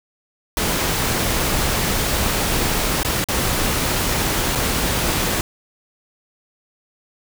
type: noise with dropouts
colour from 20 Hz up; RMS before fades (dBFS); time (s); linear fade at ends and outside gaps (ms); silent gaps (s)
pink; -20; 0.57-5.41; 1; 3.031-3.048 / 3.242-3.286 / 4.552-4.556
effects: none